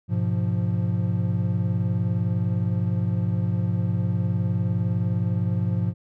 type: chord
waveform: triangle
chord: F diminished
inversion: first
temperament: equal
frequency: 103.83 / 123.47 / 174.61 Hz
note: Ab2 / Cb3 / F3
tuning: 0 / 0 / 0 cents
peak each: -22 / -25 / -24 dBFS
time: 0.08-5.94 s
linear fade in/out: 50 ms
effects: none